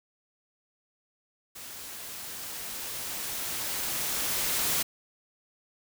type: noise with level ramp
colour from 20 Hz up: white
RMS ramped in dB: -43 to -27 dBFS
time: 1.55-4.83 s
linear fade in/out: 10 ms
effects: none